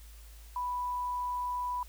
sine tone, 987.8 Hz, B5, in tune, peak -31 dBFS, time 0.56-1.83 s, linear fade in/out 2 ms, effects added 54 Hz sine -48 dBFS peak until 1.88 s + white hiss -58 dBFS RMS until 1.88 s

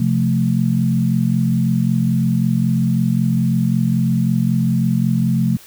sine chord, F major, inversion second, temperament equal, 130.81 / 174.61 / 220 Hz, C3 / F3 / A3, 0 / 0 / 0 cents, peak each -18 dBFS, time 0-5.57 s, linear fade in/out 5 ms, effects white hiss -43 dBFS RMS until 5.66 s

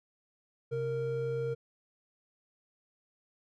triangle tone pair together, 131.7 / 463.9 Hz, C3 / A#4, +12 / -8 cents, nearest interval octave + minor seventh, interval 2180 cents, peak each -34 / -30 dBFS, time 0.71-1.55 s, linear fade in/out 20 ms, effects none

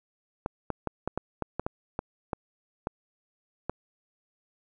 clicks, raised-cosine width 1 ms, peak -15 dBFS, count 12, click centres 0.461 / 0.703 / 0.873 / 1.076 / 1.176 / 1.423 / 1.596 / 1.665 / 1.991 / 2.332 / 2.871 / 3.696 s, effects none

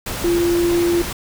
sine tone in noise, 344.6 Hz, F4, 23 cents flat, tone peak -14 dBFS, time 0.24-1.02 s, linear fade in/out 5 ms, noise pink, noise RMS -26 dBFS, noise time 0.06-1.13 s, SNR +9 dB, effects none

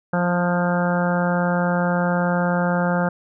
harmonic tone with a mistuned harmonic, 176.2 Hz, F3, 16 cents sharp, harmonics 1 / 2 / 3 / 4 / 5 / 6 / 7 / 8 / 9, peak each -20 / -33 / -24 / -28 / -28 / -37 / -32 / -29 / -31 dBFS, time 0.13-3.09 s, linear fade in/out 5 ms, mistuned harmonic 2, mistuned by -27 cents, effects none

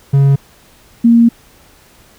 triangle / sine tone pair in turn, 138.59 / 233.1 Hz, C#3 / A#3, 0 / 0 cents, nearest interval major sixth, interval 900 cents, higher second, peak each -4 dBFS, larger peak neither, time 0.13-0.36 / 1.04-1.29 s, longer second, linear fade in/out 10 ms, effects pink hiss -46 dBFS RMS until 2.18 s

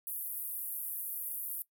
pink band-pass noise, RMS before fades -39 dBFS, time 0.07-1.62 s, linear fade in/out 0 ms, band 11000 to 16000 Hz, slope 48 dB/octave, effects noise-tail reverb RT60 0.1 s tail -19 dB re dry

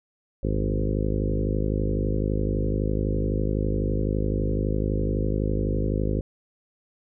harmonic tone with a mistuned harmonic, 51.91 Hz, G#1, in tune, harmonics 1 / 2 / 3 / 4 / 5 / 6 / 7 / 8 / 9 / 10, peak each -26 / -29 / -31 / -32 / -33 / -34 / -34 / -35 / -36 / -36 dBFS, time 0.43-6.21 s, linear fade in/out 5 ms, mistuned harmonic 2, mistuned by -27 cents, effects none

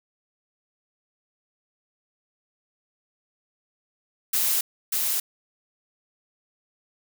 blue noise with echo, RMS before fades -23 dBFS, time 4.33-4.61 s, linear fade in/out 5 ms, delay 590 ms, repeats 1, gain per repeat -2 dB, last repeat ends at 5.2 s, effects none

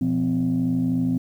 sine tone cluster, 120.5 / 173.3 / 256.9 Hz, B2 / F3 / C4, -42 / -13 / -32 cents, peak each -27 / -24 / -20 dBFS, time 0.01-1.18 s, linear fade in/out 5 ms, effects tanh soft clip ceiling -14 dBFS + 9-bit

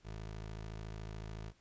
20% pulse tone, 53.8 Hz, A1, 38 cents flat, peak -38 dBFS, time 0.03-1.53 s, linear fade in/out 50 ms, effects pink hiss -70 dBFS RMS until 1.6 s + resampled to 16000 Hz

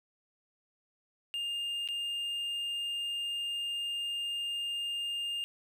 triangle tone with dropouts, 2813 Hz, F7, 12 cents sharp, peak -31 dBFS, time 1.34-5.44 s, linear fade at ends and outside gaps 0 ms, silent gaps 1.876-1.887 s, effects none

